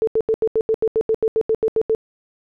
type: tone bursts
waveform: sine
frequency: 443 Hz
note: A4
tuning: 12 cents sharp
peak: -14 dBFS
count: 15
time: 0.02-1.949 s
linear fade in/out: 0 ms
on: 53 ms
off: 81 ms
effects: none